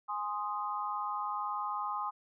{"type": "chord", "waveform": "sine", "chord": "Ab major", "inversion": "none", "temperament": "equal", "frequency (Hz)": [830.6, 1046.5, 1244.5], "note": ["Ab5", "C6", "Eb6"], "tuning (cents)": [0, 0, 0], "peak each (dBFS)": [-38, -37, -37], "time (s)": [0.08, 2.11], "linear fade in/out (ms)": 20, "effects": []}